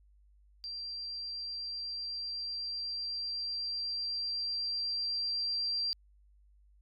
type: tone with level ramp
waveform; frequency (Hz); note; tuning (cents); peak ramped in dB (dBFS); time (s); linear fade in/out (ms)
sine; 4723; D8; +9; -38 to -30; 0.64-5.93; 0
effects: added 50 Hz sine -60 dBFS peak until 6.81 s